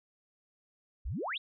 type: exponential sweep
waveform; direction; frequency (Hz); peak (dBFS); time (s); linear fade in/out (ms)
sine; up; 43.65 to 4005; -33; 1.05-1.38; 10
effects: none